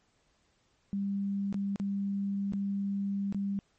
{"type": "tone with dropouts", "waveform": "sine", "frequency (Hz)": 198.7, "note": "G3", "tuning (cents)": 24, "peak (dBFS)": -29, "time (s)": [0.93, 3.59], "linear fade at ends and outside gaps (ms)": 0, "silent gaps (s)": [[1.527, 1.543], [1.759, 1.799], [2.523, 2.535], [3.325, 3.346]], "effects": ["pink hiss -71 dBFS RMS until 3.78 s", "MP3 32 kbps"]}